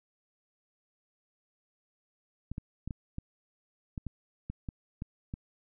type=clicks; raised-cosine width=5 ms; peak=-24 dBFS; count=11; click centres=2.516 / 2.581 / 2.876 / 2.908 / 3.184 / 3.978 / 4.067 / 4.5 / 4.688 / 5.021 / 5.339 s; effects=none